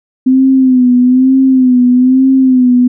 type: tone with vibrato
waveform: sine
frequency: 256.2 Hz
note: C4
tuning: 36 cents flat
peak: -4 dBFS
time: 0.26-2.88 s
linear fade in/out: 10 ms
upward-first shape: sine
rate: 1.1 Hz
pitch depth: 63 cents each way
effects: none